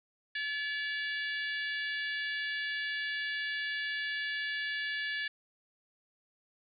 harmonic tone with a mistuned harmonic, 574 Hz, D5, 40 cents flat, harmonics 3 / 4 / 5 / 6 / 7 / 8, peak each -34 / -43 / -43 / -43 / -49 / -49 dBFS, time 0.35-5.28 s, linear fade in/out 5 ms, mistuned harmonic 5, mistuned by -18 cents, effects none

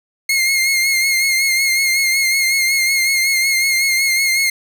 sawtooth tone with vibrato, 2139 Hz, C7, 38 cents sharp, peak -10 dBFS, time 0.29-4.5 s, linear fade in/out 5 ms, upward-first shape sine, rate 5.4 Hz, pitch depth 38 cents each way, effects 7-bit

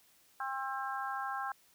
harmonic tone, 266.9 Hz, C4, 35 cents sharp, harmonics 3 / 4 / 5 / 6, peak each -39 / -40 / -41 / -42 dBFS, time 0.4-1.52 s, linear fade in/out 2 ms, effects white hiss -66 dBFS RMS until 1.74 s

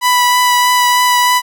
sawtooth tone with vibrato, 987.8 Hz, B5, in tune, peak -5 dBFS, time 0.01-1.42 s, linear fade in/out 50 ms, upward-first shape triangle, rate 3.2 Hz, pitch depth 13 cents each way, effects none

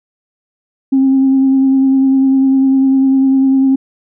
sine tone with vibrato, 267.5 Hz, C4, 38 cents sharp, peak -6 dBFS, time 0.92-3.76 s, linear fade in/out 10 ms, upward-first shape triangle, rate 10 Hz, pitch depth 20 cents each way, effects tanh soft clip ceiling -3 dBFS

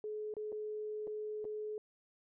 sine tone with dropouts, 426.1 Hz, G#4, 44 cents sharp, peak -38 dBFS, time 0.04-1.78 s, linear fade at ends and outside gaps 1 ms, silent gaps 0.339-0.367 / 0.52-0.526 / 1.071-1.076 / 1.444-1.451 s, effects none

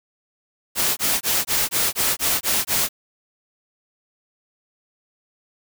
white noise bursts, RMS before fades -20 dBFS, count 9, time 0.75-2.89 s, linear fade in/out 50 ms, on 220 ms, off 20 ms, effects none

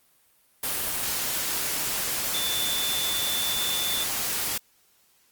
sine tone in noise, 3520 Hz, A7, in tune, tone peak -28 dBFS, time 2.34-4.04 s, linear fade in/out 5 ms, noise white, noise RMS -28 dBFS, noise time 0.63-4.58 s, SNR -3 dB, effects white hiss -63 dBFS RMS until 5.31 s + Opus 32 kbps

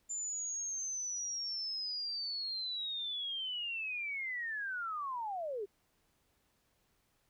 sine linear sweep, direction down, 7170 to 376.5 Hz, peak -36 dBFS, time 0.09-5.66 s, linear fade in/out 20 ms, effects pink hiss -75 dBFS RMS until 7.29 s

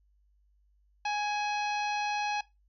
harmonic tone with a mistuned harmonic, 830.6 Hz, G#5, in tune, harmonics 1 / 2 / 3 / 4 / 5 / 6 / 7, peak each -30 / -39 / -36 / -45 / -42 / -49 / -47 dBFS, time 1.05-2.41 s, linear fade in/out 5 ms, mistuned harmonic 3, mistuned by +32 cents, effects noise-tail reverb RT60 0.2 s tail -18 dB re dry + added 50 Hz sine -64 dBFS peak until 2.68 s

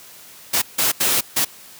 white noise bursts at uneven times, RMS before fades -18 dBFS, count 4, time 0.53-0.62 / 0.78-0.92 / 1-1.21 / 1.36-1.45 s, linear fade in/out 10 ms, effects white hiss -43 dBFS RMS until 1.79 s + high-pass 80 Hz 12 dB/octave

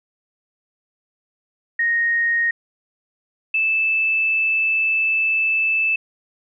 sine tone pair in turn, 1864 / 2631 Hz, A#6 / E7, -1 / -4 cents, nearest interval tritone, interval 597 cents, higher second, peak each -16 dBFS, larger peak neither, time 1.79-2.51 / 3.54-5.96 s, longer second, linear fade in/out 5 ms, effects none

